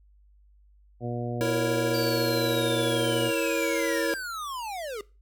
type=harmonic tone; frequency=120 Hz; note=B2; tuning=49 cents flat; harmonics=1 / 2 / 3 / 4 / 5 / 6; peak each=-32 / -35 / -37 / -38 / -39 / -40 dBFS; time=1-3.32 s; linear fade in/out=50 ms
type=chord; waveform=square; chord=A# diminished; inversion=second; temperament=equal; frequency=329.6 / 466.2 / 554.4 Hz; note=E4 / A#4 / C#5; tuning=0 / 0 / 0 cents; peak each=-30 dBFS; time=1.41-4.14 s; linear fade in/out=0 ms
type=linear sweep; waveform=square; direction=down; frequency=4699 to 392 Hz; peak=-33 dBFS; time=1.94-5.01 s; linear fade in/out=2 ms
effects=noise-tail reverb RT60 0.3 s tail -21 dB re dry + added 50 Hz sine -55 dBFS peak until 5.21 s